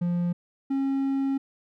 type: tone pair in turn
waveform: triangle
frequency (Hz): 174.61 / 271.9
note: F3 / C#4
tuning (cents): 0 / -33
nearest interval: minor sixth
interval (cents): 767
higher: second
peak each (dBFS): -21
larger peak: neither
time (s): 0.01-0.33 / 0.7-1.38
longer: second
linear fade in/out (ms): 10
effects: none